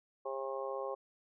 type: harmonic tone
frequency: 134.6 Hz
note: C3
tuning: 49 cents sharp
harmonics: 3 / 4 / 5 / 6 / 7 / 8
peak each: -42 / -39 / -49 / -45 / -53 / -44 dBFS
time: 0.25-0.95 s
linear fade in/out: 10 ms
effects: none